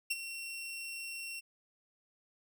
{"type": "tone with ADSR envelope", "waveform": "sawtooth", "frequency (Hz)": 2726, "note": "F7", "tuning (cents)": -43, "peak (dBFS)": -26, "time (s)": [0.1, 1.41], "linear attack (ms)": 10, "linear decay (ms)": 35, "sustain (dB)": -11, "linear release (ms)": 24, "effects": []}